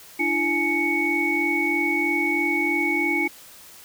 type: tone cluster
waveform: sine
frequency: 296.1 / 339.2 / 841 / 2225 Hz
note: D4 / E4 / G#5 / C#7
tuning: +14 / +50 / +22 / +6 cents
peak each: -27 / -26 / -31 / -22 dBFS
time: 0.19-3.28 s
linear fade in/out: 10 ms
effects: white hiss -46 dBFS RMS until 3.84 s